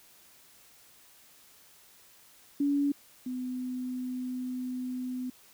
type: tone pair in turn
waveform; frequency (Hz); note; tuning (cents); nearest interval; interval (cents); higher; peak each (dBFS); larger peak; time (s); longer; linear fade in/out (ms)
sine; 284.3 / 252.7; C#4 / B3; +44 / +40; major second; 204; first; -24 / -32; first; 2.6-2.92 / 3.26-5.3; second; 5
effects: white hiss -58 dBFS RMS until 5.53 s